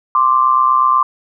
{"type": "tone pair together", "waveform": "sine", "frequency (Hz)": [1046.5, 1174.7], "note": ["C6", "D6"], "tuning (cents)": [0, 0], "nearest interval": "major second", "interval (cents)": 200, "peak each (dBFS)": -12, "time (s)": [0.15, 1.03], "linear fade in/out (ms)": 2, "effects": []}